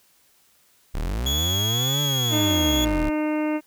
40% pulse linear two-way sweep, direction up then down, 30.87 to 146.83 to 30.87 Hz, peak -23 dBFS, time 0.94-3.1 s, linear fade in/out 10 ms, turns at 2.02 s
35% pulse tone with vibrato, 3347 Hz, G#7, 13 cents sharp, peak -21 dBFS, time 1.26-2.85 s, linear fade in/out 5 ms, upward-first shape sine, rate 2 Hz, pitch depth 16 cents each way
harmonic tone, 305 Hz, D#4, 34 cents flat, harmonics 1 / 2 / 3 / 4 / 5 / 6 / 7 / 8 / 9, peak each -22 / -29 / -34 / -40 / -41 / -45 / -38 / -45 / -41 dBFS, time 2.3-3.61 s, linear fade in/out 50 ms
effects white hiss -60 dBFS RMS until 3.66 s

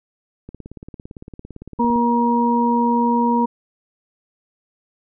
click train, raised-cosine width 3 ms, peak -22 dBFS, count 27, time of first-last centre 0.49-1.959 s, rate 17.7 Hz
harmonic tone, 237.3 Hz, A#3, 31 cents sharp, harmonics 1 / 2 / 4, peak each -17 / -24 / -18 dBFS, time 1.79-3.46 s, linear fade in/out 10 ms
effects none

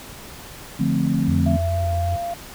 sine chord, D minor seventh, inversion none, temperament equal, 146.83 / 174.61 / 220 / 261.6 Hz, D3 / F3 / A3 / C4, 0 / 0 / 0 / 0 cents, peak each -23 dBFS, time 0.79-1.57 s, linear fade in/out 10 ms
sine tone with vibrato, 86.7 Hz, F2, 12 cents flat, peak -20 dBFS, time 1.28-2.16 s, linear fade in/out 5 ms, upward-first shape triangle, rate 2.6 Hz, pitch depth 35 cents each way
sine tone with pitch glide, 670 to 689.2 Hz, E5 to F5, +28 to -23 cents, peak -24 dBFS, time 1.46-2.34 s, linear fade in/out 5 ms, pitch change +49 cents, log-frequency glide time 1.64-2.03 s
effects pink hiss -39 dBFS RMS until 2.54 s

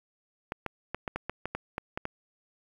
clicks, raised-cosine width 0.5 ms, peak -17 dBFS, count 11, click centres 0.521 / 0.663 / 0.946 / 1.078 / 1.16 / 1.296 / 1.456 / 1.55 / 1.781 / 1.975 / 2.054 s, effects 8-bit

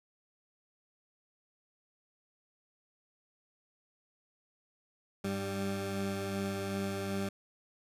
20% pulse tone pair together, 99.31 / 196 Hz, G2 / G3, +23 / 0 cents, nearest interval octave, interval 1177 cents, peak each -34 / -30 dBFS, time 5.24-7.29 s, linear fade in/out 5 ms, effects resampled to 32000 Hz

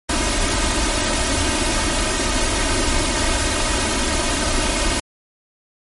pink noise with comb filter, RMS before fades -19 dBFS, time 0.09-5 s, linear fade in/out 5 ms, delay 3.2 ms, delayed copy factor +0.85, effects MP3 48 kbps

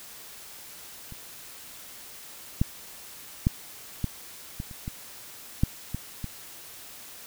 clicks, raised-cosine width 5 ms, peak -29 / -9 / -8 / -14 / -20 / -30 / -20 / -8 / -18 / -20 dBFS, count 10, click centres 1.123 / 2.615 / 3.469 / 4.043 / 4.601 / 4.712 / 4.879 / 5.635 / 5.946 / 6.243 s, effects white hiss -45 dBFS RMS until 7.26 s

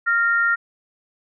sine tone pair together, 1396.9 / 1843.9 Hz, F6 / A#6, 0 / -19 cents, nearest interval perfect fourth, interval 481 cents, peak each -17 / -21 dBFS, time 0.06-0.56 s, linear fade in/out 20 ms, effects none

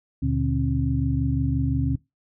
sine tone cluster, 74.1 / 119.2 / 145.2 / 268.2 Hz, D2 / A#2 / D3 / C4, +16 / +39 / -19 / +43 cents, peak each -26 dBFS, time 0.22-1.96 s, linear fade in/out 10 ms, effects noise-tail reverb RT60 0.2 s tail -21 dB re dry

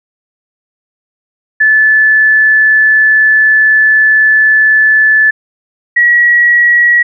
sine tone pair in turn, 1738 / 1917.1 Hz, A6 / A#6, -22 / +48 cents, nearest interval major second, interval 170 cents, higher second, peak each -4 dBFS, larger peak neither, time 1.6-5.31 / 5.96-7.03 s, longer first, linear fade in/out 10 ms, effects none

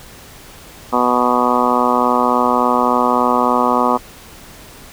harmonic tone, 123.47 Hz, B2, in tune, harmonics 2 / 3 / 4 / 5 / 6 / 7 / 8 / 9 / 10, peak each -19 / -24 / -21 / -23 / -21 / -21 / -19 / -19 / -21 dBFS, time 0.92-3.98 s, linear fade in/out 20 ms, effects pink hiss -39 dBFS RMS until 4.92 s

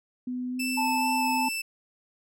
sine tone with pitch glide, 250 to 256.3 Hz, B3 to C4, +21 to -36 cents, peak -29 dBFS, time 0.27-1.49 s, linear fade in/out 5 ms, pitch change +43 cents, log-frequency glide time 0.5-0.62 s
sawtooth tone with vibrato, 2637 Hz, E7, in tune, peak -26 dBFS, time 0.59-1.62 s, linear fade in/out 10 ms, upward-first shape sine, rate 2.4 Hz, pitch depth 12 cents each way
sine tone, 885 Hz, A5, 10 cents sharp, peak -25 dBFS, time 0.77-1.49 s, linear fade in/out 10 ms
effects none

